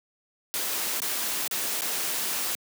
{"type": "noise with dropouts", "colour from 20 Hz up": "white", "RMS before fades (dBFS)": -29, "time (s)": [0.54, 2.55], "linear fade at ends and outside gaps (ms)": 0, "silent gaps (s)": [[1.002, 1.019], [1.477, 1.512], [1.809, 1.819]], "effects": ["high-pass 200 Hz 12 dB/octave"]}